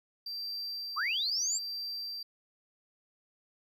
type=tone with tremolo; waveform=triangle; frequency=4699 Hz; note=D8; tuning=in tune; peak=-34 dBFS; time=0.26-2.23 s; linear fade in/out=5 ms; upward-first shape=sine; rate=0.81 Hz; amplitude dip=35%
type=linear sweep; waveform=sine; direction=up; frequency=1000 to 7700 Hz; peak=-29 dBFS; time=0.96-1.59 s; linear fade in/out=20 ms
effects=none